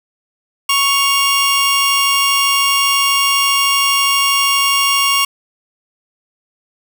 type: tone pair together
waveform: sawtooth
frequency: 1108.7 / 2798 Hz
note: C#6 / F7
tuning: 0 / +3 cents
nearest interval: octave + major third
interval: 1603 cents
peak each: -11 dBFS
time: 0.69-5.25 s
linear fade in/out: 5 ms
effects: none